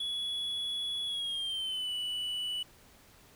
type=tone with pitch glide; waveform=triangle; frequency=3383 to 2962 Hz; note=G#7 to F#7; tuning=+31 to +1 cents; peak=-31 dBFS; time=0-2.63 s; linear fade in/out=5 ms; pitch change=-230 cents; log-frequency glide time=1.06-1.92 s; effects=pink hiss -59 dBFS RMS until 3.35 s